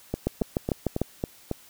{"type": "two click trains", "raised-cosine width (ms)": 2, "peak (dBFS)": [-10, -13], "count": [6, 6], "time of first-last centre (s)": [[0.27, 1.016], [0.14, 1.514]], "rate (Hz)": [6.7, 3.64], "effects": ["white hiss -53 dBFS RMS until 1.69 s"]}